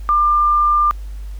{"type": "tone", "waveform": "sine", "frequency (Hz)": 1195, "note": "D6", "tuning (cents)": 30, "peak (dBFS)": -11, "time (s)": [0.09, 0.91], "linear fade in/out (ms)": 0, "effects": ["added 50 Hz sine -26 dBFS peak until 1.39 s", "pink hiss -50 dBFS RMS until 1.39 s"]}